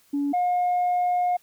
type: tone pair in turn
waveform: sine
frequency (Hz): 284.7 / 716.1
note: C#4 / F5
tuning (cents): +46 / +43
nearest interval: octave + major third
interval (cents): 1597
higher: second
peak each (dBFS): -21 / -18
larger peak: second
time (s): 0.13-0.33 / 0.33-1.37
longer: second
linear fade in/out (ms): 10
effects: tanh soft clip ceiling -18 dBFS + white hiss -60 dBFS RMS until 1.42 s